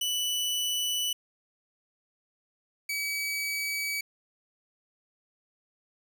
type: tone pair in turn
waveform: sawtooth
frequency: 2972 / 2281 Hz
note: F#7 / C#7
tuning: +7 / +49 cents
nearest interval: perfect fourth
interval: 458 cents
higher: first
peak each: -24 / -26 dBFS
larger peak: first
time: 0.01-1.13 / 2.89-4.01 s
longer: neither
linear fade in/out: 5 ms
effects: 10-bit